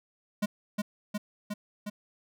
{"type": "tone with echo", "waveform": "square", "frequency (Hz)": 207.7, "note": "G#3", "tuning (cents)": 0, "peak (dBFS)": -26, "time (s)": [0.42, 0.46], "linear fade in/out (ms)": 10, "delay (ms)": 360, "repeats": 4, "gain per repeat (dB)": -2, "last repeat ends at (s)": 1.9, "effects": []}